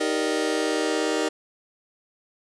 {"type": "chord", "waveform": "sawtooth", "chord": "Eb major seventh", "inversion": "none", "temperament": "just", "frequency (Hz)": [311.1, 388.9, 466.7, 583.4], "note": ["Eb4", "G4", "Bb4", "D5"], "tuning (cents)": [0, -14, 2, -12], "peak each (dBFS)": [-22, -24, -23, -27], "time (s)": [0, 1.29], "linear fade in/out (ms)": 10, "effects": ["resampled to 22050 Hz", "9-bit"]}